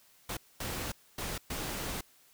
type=noise bursts at uneven times; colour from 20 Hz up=pink; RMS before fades=-37 dBFS; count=4; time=0.29-0.37 / 0.6-0.92 / 1.18-1.38 / 1.5-2.01 s; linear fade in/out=5 ms; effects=white hiss -63 dBFS RMS until 2.33 s